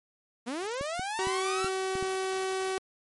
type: linear sweep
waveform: sawtooth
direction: up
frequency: 222.8 to 1387 Hz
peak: -28 dBFS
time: 0.46-1.69 s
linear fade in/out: 20 ms
type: clicks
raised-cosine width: 3 ms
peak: -25 dBFS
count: 6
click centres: 0.811 / 0.995 / 1.271 / 1.645 / 1.954 / 2.026 s
type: tone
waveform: sawtooth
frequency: 379.3 Hz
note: F#4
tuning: 43 cents sharp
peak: -25 dBFS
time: 1.19-2.78 s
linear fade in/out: 0 ms
effects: MP3 48 kbps